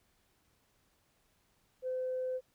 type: tone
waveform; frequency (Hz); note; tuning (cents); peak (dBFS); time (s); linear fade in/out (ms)
sine; 512; C5; -38; -32; 1.82-2.41; 50
effects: tanh soft clip ceiling -28 dBFS + pink hiss -73 dBFS RMS until 2.54 s